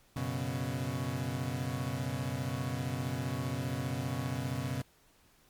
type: chord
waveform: 30% pulse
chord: F# suspended fourth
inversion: none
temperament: equal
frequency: 92.5 / 123.47 / 138.59 Hz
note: F#2 / B2 / C#3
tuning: 0 / 0 / 0 cents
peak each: -38 / -33 / -34 dBFS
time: 0.16-4.82 s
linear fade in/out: 5 ms
effects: pink hiss -65 dBFS RMS until 5.49 s + MP3 96 kbps